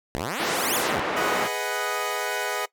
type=exponential two-way sweep; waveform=5% pulse; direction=up then down; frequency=56.6 to 3581 to 56.6 Hz; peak=-16 dBFS; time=0.15-1 s; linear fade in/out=0 ms; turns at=0.75 s
type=band-pass noise; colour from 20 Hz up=pink; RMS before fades=-27 dBFS; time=0.39-1.48 s; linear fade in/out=10 ms; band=340 to 2100 Hz; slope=12 dB/octave
type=chord; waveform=15% pulse; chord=G# minor seventh; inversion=none; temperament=equal; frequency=415.3 / 493.9 / 622.3 / 740 Hz; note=G#4 / B4 / D#5 / F#5; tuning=0 / 0 / 0 / 0 cents; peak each=-25 dBFS; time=1.16-2.66 s; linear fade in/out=10 ms
effects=noise-tail reverb RT60 0.1 s tail -20 dB re dry